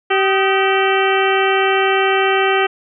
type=harmonic tone with a mistuned harmonic; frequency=386 Hz; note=G4; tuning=27 cents flat; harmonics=1 / 2 / 3 / 4 / 5 / 6 / 7 / 8; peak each=-16 / -19 / -21 / -22 / -23 / -24 / -24 / -25 dBFS; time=0.1-2.67 s; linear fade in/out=10 ms; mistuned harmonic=3; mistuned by=+120 cents; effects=none